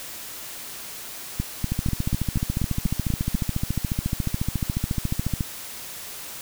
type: two click trains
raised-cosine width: 5 ms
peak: -11 / -11 dBFS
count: 9 / 53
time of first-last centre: 1.4-3.346 / 1.72-5.408 s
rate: 4.11 / 14.1 Hz
effects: white hiss -37 dBFS RMS until 6.41 s